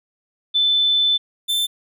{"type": "tone pair in turn", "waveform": ["sine", "45% pulse"], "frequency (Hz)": [3520, 3544], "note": ["A7", "A7"], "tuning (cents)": [0, 12], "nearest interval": "unison", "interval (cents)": 12, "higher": "second", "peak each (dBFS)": [-14, -18], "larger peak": "first", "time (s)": [[0.54, 1.18], [1.48, 1.67]], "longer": "first", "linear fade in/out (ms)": 20, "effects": []}